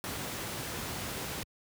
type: noise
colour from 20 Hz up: pink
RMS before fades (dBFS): -37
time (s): 0.04-1.43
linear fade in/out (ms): 0
effects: high-pass 80 Hz 12 dB/octave